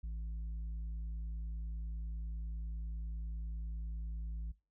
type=tone with tanh clipping; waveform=triangle; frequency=55 Hz; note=A1; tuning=in tune; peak=-39 dBFS; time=0.03-4.52 s; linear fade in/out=10 ms; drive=9 dB; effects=noise-tail reverb RT60 0.3 s tail -21 dB re dry